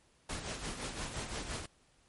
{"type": "noise with tremolo", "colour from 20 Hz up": "pink", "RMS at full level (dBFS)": -38, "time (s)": [0.29, 1.66], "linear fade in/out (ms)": 5, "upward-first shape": "sine", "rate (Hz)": 5.8, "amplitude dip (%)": 55, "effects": ["pink hiss -68 dBFS RMS until 2.08 s", "MP3 48 kbps"]}